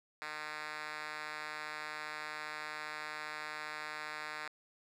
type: tone with band-pass filter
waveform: 5% pulse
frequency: 152.5 Hz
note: D#3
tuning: 34 cents flat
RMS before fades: -43 dBFS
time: 0.22-4.48 s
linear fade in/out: 0 ms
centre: 2300 Hz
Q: 1
effects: none